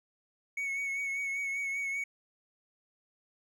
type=tone with vibrato; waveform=triangle; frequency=2217 Hz; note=C#7; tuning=in tune; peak=-30 dBFS; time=0.57-2.04 s; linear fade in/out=5 ms; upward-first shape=triangle; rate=5.1 Hz; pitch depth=35 cents each way; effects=none